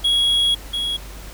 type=tone pair in turn; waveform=triangle; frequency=3322 / 3322 Hz; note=G#7 / G#7; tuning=0 / 0 cents; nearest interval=unison; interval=0 cents; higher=neither; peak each=-13 / -19 dBFS; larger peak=first; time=0.04-0.55 / 0.73-0.97 s; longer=first; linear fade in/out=10 ms; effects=added 50 Hz sine -35 dBFS peak until 1.33 s + pink hiss -40 dBFS RMS until 1.33 s